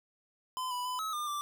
square tone with pitch steps, 1020 / 988 / 1004 / 1285 / 1203 / 1174 Hz, C6 / B5 / B5 / E6 / D6 / D6, -44 / 0 / +28 / -45 / +41 / -1 cents, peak -34 dBFS, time 0.57-1.41 s, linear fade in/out 0 ms, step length 140 ms, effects none

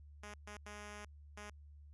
5% pulse tone bursts at uneven times, 207.7 Hz, G#3, in tune, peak -37 dBFS, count 4, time 0.23-0.34 / 0.47-0.57 / 0.66-1.05 / 1.37-1.5 s, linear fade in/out 2 ms, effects added 73 Hz sine -54 dBFS peak until 1.93 s + resampled to 24000 Hz

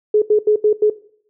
sine tone bursts at uneven times, 423.6 Hz, G#4, 34 cents sharp, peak -9 dBFS, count 5, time 0.14-0.22 / 0.3-0.39 / 0.47-0.56 / 0.64-0.73 / 0.82-0.9 s, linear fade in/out 5 ms, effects noise-tail reverb RT60 0.6 s tail -18 dB re dry

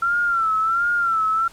sine tone with vibrato, 1356 Hz, E6, 49 cents sharp, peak -17 dBFS, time 0.02-1.48 s, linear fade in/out 5 ms, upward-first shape sine, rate 1.4 Hz, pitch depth 82 cents each way, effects pink hiss -47 dBFS RMS until 1.52 s + low-pass 12000 Hz 12 dB/octave

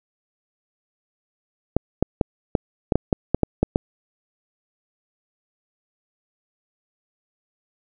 clicks, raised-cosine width 2 ms, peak -3 dBFS, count 11, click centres 1.766 / 2.026 / 2.212 / 2.552 / 2.922 / 2.956 / 3.128 / 3.346 / 3.433 / 3.63 / 3.759 s, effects none

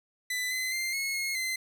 sawtooth tone with pitch steps, 1999 / 2039 / 2093 / 2178 / 2161 / 2062 Hz, B6 / C7 / C7 / C#7 / C#7 / C7, +20 / -45 / 0 / -31 / -45 / -26 cents, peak -26 dBFS, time 0.3-1.56 s, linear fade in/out 5 ms, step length 210 ms, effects none

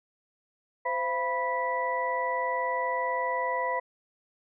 sine tone cluster, 516 / 681 / 984 / 1966 Hz, C5 / F5 / B5 / B6, -24 / -44 / -7 / -8 cents, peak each -32 / -35 / -29 / -34 dBFS, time 0.85-3.8 s, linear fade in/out 10 ms, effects none

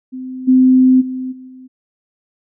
sine tone with level steps, 257.5 Hz, C4, 28 cents flat, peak -24 / -6 / -20 / -32 / -34 dBFS, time 0.12-1.68 s, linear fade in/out 20 ms, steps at 0.47 / 1 / 1.31 / 1.47 s, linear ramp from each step 20 ms, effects none

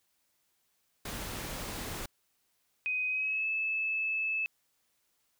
pink noise, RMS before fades -39 dBFS, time 1.05-2.06 s, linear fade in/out 5 ms
sine tone with pitch glide, 2507 to 2610 Hz, D#7 to E7, +12 to -18 cents, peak -29 dBFS, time 2.86-4.46 s, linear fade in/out 0 ms, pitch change +70 cents, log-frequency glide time 3.08-3.47 s
effects white hiss -75 dBFS RMS until 5.39 s

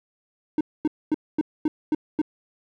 triangle tone bursts, 306.6 Hz, D#4, 25 cents flat, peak -16 dBFS, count 7, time 0.58-2.216 s, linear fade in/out 2 ms, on 28 ms, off 240 ms, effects none

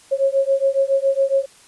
sine beating tone pair, 541 / 548.2 Hz, C#5 / C#5, -42 / -19 cents, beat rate 7.2 Hz, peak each -18 dBFS, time 0.11-1.46 s, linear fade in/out 20 ms, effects white hiss -49 dBFS RMS until 1.67 s + resampled to 24000 Hz

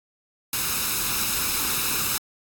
white noise with comb filter, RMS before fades -25 dBFS, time 0.53-2.18 s, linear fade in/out 2 ms, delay 0.77 ms, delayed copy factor +0.6, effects AAC 64 kbps

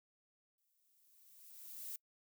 violet noise with exponential growth, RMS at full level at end -44 dBFS, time 0.58-1.96 s, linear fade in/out 2 ms, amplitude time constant 300 ms, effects noise-tail reverb RT60 0.1 s tail -25 dB re dry

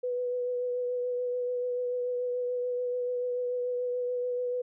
sine tone with vibrato, 493.9 Hz, B4, in tune, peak -28 dBFS, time 0.03-4.62 s, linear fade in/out 10 ms, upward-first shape triangle, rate 6.9 Hz, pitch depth 20 cents each way, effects none

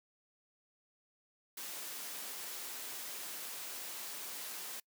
white high-pass noise, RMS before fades -44 dBFS, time 1.57-4.8 s, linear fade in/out 5 ms, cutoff 250 Hz, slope 12 dB/octave, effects noise-tail reverb RT60 0.1 s tail -25 dB re dry

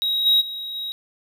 triangle tone with level steps, 3814 Hz, A#7, 39 cents sharp, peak -18 / -12 / -27 / -25 dBFS, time 0.02-0.92 s, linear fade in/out 0 ms, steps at 0.25 / 0.4 / 0.74 s, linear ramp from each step 20 ms, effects none

